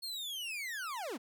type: linear sweep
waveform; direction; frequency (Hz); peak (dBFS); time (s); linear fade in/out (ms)
40% pulse; down; 4366 to 190; -37; 0.02-1.18; 20
effects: none

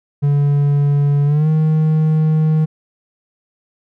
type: tone with pitch glide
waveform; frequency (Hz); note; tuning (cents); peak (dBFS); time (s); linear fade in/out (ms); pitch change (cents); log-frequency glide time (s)
triangle; 143.4 to 156.38; D3 to D#3; -41 to +9; -9; 0.22-2.66; 20; +150; 1.25-1.48
effects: none

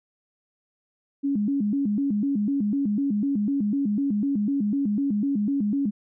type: tone with vibrato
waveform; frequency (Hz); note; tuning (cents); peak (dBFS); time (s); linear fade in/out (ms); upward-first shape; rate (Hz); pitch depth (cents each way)
sine; 240.6; B3; -45; -21; 1.23-5.91; 20; square; 4; 260
effects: none

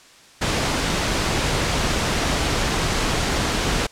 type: noise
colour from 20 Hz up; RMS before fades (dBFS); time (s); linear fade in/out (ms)
pink; -21; 0.41-3.87; 10
effects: white hiss -48 dBFS RMS until 3.91 s + low-pass 7000 Hz 12 dB/octave

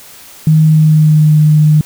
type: tone with pitch glide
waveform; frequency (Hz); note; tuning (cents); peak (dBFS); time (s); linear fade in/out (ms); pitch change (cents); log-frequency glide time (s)
sine; 156.4 to 152.48; D#3 to D#3; +9 to -35; -4; 0.47-1.81; 2; -44; 0.65-1.34
effects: white hiss -36 dBFS RMS until 1.85 s

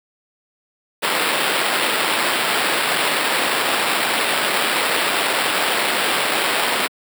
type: noise with sample-and-hold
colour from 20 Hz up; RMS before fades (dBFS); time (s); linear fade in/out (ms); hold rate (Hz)
white; -19; 1.02-6.88; 20; 6300
effects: high-pass 300 Hz 12 dB/octave

